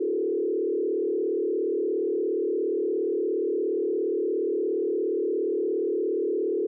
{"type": "tone with frequency modulation", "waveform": "sine", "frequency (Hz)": 393.8, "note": "G4", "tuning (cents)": 8, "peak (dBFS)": -23, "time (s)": [0, 6.67], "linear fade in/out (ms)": 10, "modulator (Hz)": 37.1, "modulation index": 1.7, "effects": []}